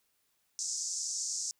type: band-pass noise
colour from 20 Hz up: pink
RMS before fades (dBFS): -36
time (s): 0.59-1.51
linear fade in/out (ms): 0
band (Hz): 5500 to 7600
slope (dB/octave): 48
effects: white hiss -75 dBFS RMS until 1.59 s